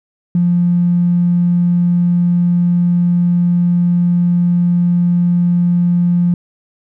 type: tone with tanh clipping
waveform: triangle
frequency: 174.8 Hz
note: F3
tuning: 2 cents sharp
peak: -9 dBFS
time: 0.35-6.34 s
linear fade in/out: 2 ms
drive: 2 dB
effects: none